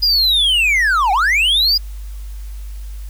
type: linear two-way sweep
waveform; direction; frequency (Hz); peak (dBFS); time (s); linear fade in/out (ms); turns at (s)
triangle; down then up; 4978 to 725 to 4978; -10; 0.02-1.78; 10; 1.12
effects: added 50 Hz sine -26 dBFS peak until 3.09 s + white hiss -47 dBFS RMS until 3.09 s